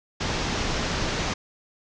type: low-pass noise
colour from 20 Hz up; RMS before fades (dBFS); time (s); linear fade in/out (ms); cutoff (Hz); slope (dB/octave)
pink; -27; 0.2-1.34; 10; 6600; 48
effects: none